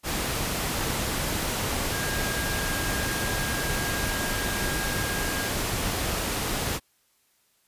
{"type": "tone in noise", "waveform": "sine", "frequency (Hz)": 1623, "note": "G#6", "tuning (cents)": -40, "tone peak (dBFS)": -33, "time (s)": [1.9, 5.52], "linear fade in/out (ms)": 50, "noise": "pink", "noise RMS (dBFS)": -28, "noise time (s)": [0.03, 6.8], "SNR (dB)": -8, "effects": ["white hiss -67 dBFS RMS until 7.67 s", "resampled to 32000 Hz"]}